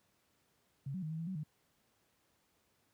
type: tone with pitch steps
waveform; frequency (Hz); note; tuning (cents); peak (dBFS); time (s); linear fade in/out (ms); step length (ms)
sine; 137.3 / 186.8 / 155.9 / 160 / 164.9 / 188.3 / 152.3; C#3 / F#3 / D#3 / D#3 / E3 / F#3 / D#3; -16 / +17 / +4 / +49 / +1 / +31 / -37; -37; 0.86-1.434; 5; 82
effects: pink hiss -75 dBFS RMS until 2.93 s + high-pass 80 Hz 12 dB/octave